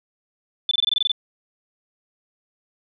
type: tone bursts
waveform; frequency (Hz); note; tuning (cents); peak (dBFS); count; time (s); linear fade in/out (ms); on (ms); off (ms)
sine; 3511; A7; -4; -16; 10; 0.69-1.117; 2; 22; 23
effects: none